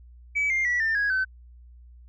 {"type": "tone with pitch steps", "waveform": "sine", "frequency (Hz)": [2288, 2110, 1946.3, 1795.1, 1655.7, 1527.1], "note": ["D7", "C7", "B6", "A6", "G#6", "G6"], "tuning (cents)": [-46, 14, -26, 34, -6, -46], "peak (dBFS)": -20, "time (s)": [0.35, 1.25], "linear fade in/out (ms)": 20, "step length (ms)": 150, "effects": ["tanh soft clip ceiling -19 dBFS", "added 60 Hz sine -46 dBFS peak until 2.08 s"]}